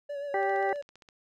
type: tone with vibrato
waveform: triangle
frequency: 570 Hz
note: C#5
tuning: 48 cents sharp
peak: -31 dBFS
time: 0.09-0.82 s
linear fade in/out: 10 ms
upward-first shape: sine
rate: 7.8 Hz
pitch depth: 35 cents each way
type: harmonic tone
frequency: 392 Hz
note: G4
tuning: in tune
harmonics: 1 / 2 / 3 / 4 / 5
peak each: -30 / -28 / -43 / -39 / -35 dBFS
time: 0.34-0.73 s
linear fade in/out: 2 ms
type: click train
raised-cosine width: 0.2 ms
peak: -35 dBFS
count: 11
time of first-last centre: 0.43-1.088 s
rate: 15.2 Hz
effects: none